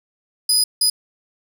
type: tone bursts at uneven times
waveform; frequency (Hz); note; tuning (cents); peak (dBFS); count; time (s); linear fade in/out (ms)
25% pulse; 4978; D#8; 0; -9; 2; 0.49-0.64 / 0.81-0.9; 5
effects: none